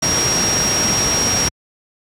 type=tone in noise; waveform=sine; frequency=5620 Hz; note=F8; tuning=10 cents sharp; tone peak=-16 dBFS; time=0.02-1.49 s; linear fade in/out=10 ms; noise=pink; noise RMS=-19 dBFS; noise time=0.02-1.49 s; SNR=0 dB; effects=high-pass 80 Hz 12 dB/octave + low-pass 10000 Hz 12 dB/octave